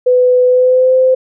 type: tone with pitch glide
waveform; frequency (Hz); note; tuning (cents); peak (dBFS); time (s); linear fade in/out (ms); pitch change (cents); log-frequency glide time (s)
sine; 500 to 516.7; B4 to C5; +21 to -22; -6; 0.06-1.15; 10; +57; 0.46-0.95
effects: none